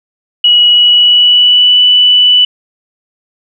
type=tone with pitch glide; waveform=sine; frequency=2918 to 2974 Hz; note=F#7 to F#7; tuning=-25 to +8 cents; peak=-3 dBFS; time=0.44-2.45 s; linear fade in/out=5 ms; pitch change=+33 cents; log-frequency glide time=0.68-1.82 s; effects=none